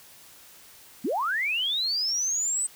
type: linear sweep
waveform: sine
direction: up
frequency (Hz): 190 to 8200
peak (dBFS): -24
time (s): 1.04-2.67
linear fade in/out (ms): 10
effects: white hiss -51 dBFS RMS until 2.75 s